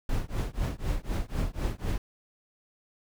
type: noise with tremolo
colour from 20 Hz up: brown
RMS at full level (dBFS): -26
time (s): 0.09-1.98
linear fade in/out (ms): 2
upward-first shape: triangle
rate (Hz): 4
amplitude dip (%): 100
effects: none